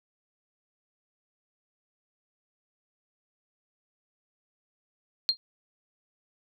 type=tone with exponential decay; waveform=sine; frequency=4210 Hz; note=C8; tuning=10 cents sharp; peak=-16 dBFS; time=5.29-5.37 s; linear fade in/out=0 ms; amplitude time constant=17 ms; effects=none